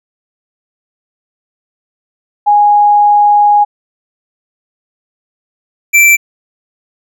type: tone pair in turn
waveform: sine / square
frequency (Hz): 827 / 2339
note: G#5 / D7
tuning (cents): -8 / -8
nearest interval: octave + tritone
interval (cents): 1800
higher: second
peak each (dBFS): -4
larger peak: neither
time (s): 2.46-3.65 / 5.93-6.17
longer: first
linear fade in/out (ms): 20
effects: none